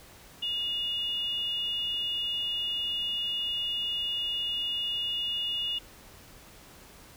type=tone pair together; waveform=sine; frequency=2865 / 3482 Hz; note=F7 / A7; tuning=+44 / -19 cents; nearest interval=minor third; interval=337 cents; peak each=-29 / -37 dBFS; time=0.42-5.79 s; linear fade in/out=10 ms; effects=pink hiss -52 dBFS RMS until 7.16 s